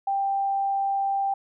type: tone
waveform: sine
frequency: 788 Hz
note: G5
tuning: 9 cents sharp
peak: -22 dBFS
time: 0.07-1.34 s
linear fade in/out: 5 ms
effects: none